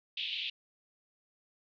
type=band-pass noise; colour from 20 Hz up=white; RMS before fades=-37 dBFS; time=0.17-0.5 s; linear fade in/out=5 ms; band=2600 to 3600 Hz; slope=48 dB/octave; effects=none